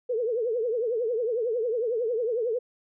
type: tone with vibrato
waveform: sine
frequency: 466.2 Hz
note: A#4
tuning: in tune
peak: -24 dBFS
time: 0.09-2.59 s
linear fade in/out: 10 ms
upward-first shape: triangle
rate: 11 Hz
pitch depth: 170 cents each way
effects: none